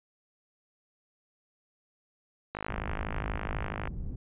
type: click train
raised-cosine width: 0.5 ms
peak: -19 dBFS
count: 70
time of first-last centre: 2.55-3.874 s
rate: 52.1 Hz
type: low-pass noise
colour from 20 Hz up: pink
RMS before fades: -36 dBFS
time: 2.69-4.16 s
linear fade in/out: 5 ms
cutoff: 150 Hz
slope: 12 dB/octave
effects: resampled to 8000 Hz